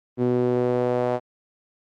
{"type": "tone with band-pass filter sweep", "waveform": "sawtooth", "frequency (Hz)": 123.47, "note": "B2", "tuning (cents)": 0, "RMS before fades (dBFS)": -22, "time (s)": [0.17, 1.2], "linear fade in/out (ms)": 50, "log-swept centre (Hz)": [320, 630], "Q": 2.4, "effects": ["Opus 32 kbps"]}